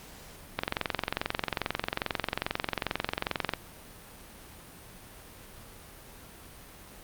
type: click train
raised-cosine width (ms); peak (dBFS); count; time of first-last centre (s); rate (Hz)
0.3; -11; 67; 0.59-3.536; 22.4
effects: pink hiss -49 dBFS RMS until 7.03 s + Opus 48 kbps